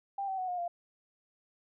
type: tone with pitch steps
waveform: sine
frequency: 792 / 766.3 / 741.5 / 717.5 / 694.3 Hz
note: G5 / G5 / F#5 / F5 / F5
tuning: +18 / -40 / +4 / +47 / -10 cents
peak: -32 dBFS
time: 0.18-0.68 s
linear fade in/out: 5 ms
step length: 100 ms
effects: none